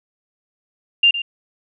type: tone with echo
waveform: sine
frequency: 2794 Hz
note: F7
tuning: in tune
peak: -9 dBFS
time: 1.03-1.11 s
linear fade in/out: 5 ms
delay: 110 ms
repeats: 1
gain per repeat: -12 dB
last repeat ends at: 1.22 s
effects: none